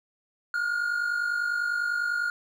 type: tone pair together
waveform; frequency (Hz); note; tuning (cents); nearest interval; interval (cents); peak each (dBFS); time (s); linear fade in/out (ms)
triangle; 1418 / 1468; F6 / F#6; +26 / -14; minor second; 60; -24 / -31; 0.54-2.3; 2
effects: none